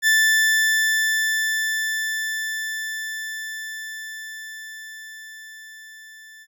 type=tone with level ramp; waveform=40% pulse; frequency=1760 Hz; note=A6; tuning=in tune; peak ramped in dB=-13 to -42 dBFS; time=0.02-6.47 s; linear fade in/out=50 ms; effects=none